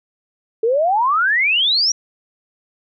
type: exponential sweep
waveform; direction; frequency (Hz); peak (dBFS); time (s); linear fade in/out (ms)
sine; up; 432.7 to 5840; -13; 0.63-1.92; 5
effects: none